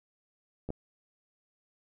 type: clicks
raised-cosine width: 2 ms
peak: -23 dBFS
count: 2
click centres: 0.69 / 0.704 s
effects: none